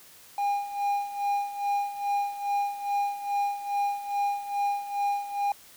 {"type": "tone with tremolo", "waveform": "triangle", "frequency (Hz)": 810, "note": "G#5", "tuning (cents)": -43, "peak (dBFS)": -21, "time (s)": [0.38, 5.52], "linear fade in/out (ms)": 2, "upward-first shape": "sine", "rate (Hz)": 2.4, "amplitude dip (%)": 75, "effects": ["white hiss -52 dBFS RMS until 5.76 s"]}